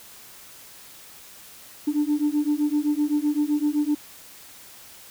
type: beating tone pair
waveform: sine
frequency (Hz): 292.5 / 300.3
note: D4 / D4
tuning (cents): -7 / +39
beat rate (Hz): 7.8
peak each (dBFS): -22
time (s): 1.87-3.95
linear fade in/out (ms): 10
effects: tanh soft clip ceiling -15 dBFS + white hiss -46 dBFS RMS until 5.1 s